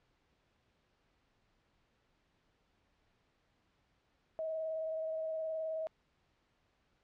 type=tone with vibrato; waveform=sine; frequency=638 Hz; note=D#5; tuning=43 cents sharp; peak=-35 dBFS; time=4.39-5.87 s; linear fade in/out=0 ms; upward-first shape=square; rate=19 Hz; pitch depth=15 cents each way; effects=pink hiss -75 dBFS RMS until 7.03 s + low-pass 4000 Hz 12 dB/octave